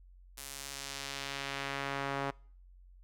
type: tone with band-pass filter sweep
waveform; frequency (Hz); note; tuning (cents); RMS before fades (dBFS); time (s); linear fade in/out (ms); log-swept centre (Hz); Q
sawtooth; 138.59; C#3; 0; -39; 0.37-2.31; 10; 11000 to 980; 0.8
effects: noise-tail reverb RT60 0.5 s tail -25 dB re dry + added 45 Hz sine -54 dBFS peak until 3.03 s